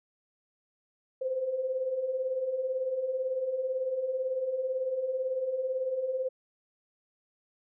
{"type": "beating tone pair", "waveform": "sine", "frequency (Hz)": [503, 521], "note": ["B4", "C5"], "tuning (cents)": [32, -7], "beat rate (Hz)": 18, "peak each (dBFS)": [-37, -29], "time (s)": [1.21, 6.29], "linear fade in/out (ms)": 10, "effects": []}